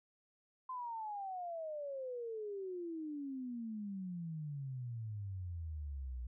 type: exponential sweep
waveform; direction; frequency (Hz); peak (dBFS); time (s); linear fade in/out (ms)
sine; down; 1038 to 59.1; -40; 0.69-6.27; 5
effects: none